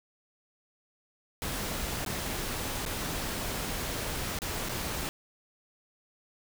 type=noise with dropouts; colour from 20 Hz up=pink; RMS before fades=-34 dBFS; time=1.42-5.09 s; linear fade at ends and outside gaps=0 ms; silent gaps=2.049-2.062 / 2.852-2.862 / 4.388-4.419 / 4.687-4.693 s; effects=none